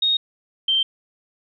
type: tone pair in turn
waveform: sine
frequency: 3729 / 3136 Hz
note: A#7 / G7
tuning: 0 / 0 cents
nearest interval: minor third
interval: 300 cents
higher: first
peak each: -16 dBFS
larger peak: neither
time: 0.02-0.17 / 0.68-0.83 s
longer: neither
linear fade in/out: 5 ms
effects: none